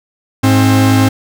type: tone pair together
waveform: 45% pulse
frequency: 105.49 / 265.5 Hz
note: G#2 / C4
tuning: +28 / +25 cents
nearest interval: octave + major third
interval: 1597 cents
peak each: -10 dBFS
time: 0.43-1.09 s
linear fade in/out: 10 ms
effects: none